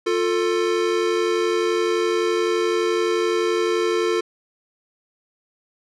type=tone pair together; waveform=square; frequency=352.9 / 444.6 Hz; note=F4 / A4; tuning=+18 / +18 cents; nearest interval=major third; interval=400 cents; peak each=-22 dBFS; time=0.06-4.21 s; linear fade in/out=10 ms; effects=low-pass 6000 Hz 12 dB/octave